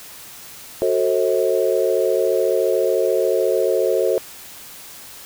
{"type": "chord", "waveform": "sine", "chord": "F# diminished seventh", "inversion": "none", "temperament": "just", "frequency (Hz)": [370, 444, 532.8, 639.4], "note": ["F#4", "A4", "C5", "Eb5"], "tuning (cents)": [0, 16, 31, 47], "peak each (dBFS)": [-21, -20, -20, -24], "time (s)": [0.82, 4.18], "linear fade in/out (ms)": 0, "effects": ["white hiss -39 dBFS RMS until 5.25 s"]}